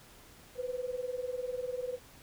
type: tone pair together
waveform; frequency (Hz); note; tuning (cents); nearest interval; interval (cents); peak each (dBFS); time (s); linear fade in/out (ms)
sine; 493.9 / 514; B4 / C5; 0 / -31; minor second; 69; -36 / -38; 0.55-1.99; 50
effects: pink hiss -56 dBFS RMS until 2.22 s